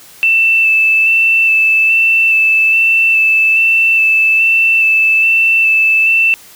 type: tone with vibrato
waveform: sine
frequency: 2651 Hz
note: E7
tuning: 9 cents sharp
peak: -7 dBFS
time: 0.23-6.34 s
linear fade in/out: 0 ms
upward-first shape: square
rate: 1.2 Hz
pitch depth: 12 cents each way
effects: white hiss -39 dBFS RMS until 6.55 s